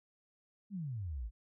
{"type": "exponential sweep", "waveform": "sine", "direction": "down", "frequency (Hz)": [214.2, 49], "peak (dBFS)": -37, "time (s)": [0.7, 1.31], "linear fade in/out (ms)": 50, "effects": []}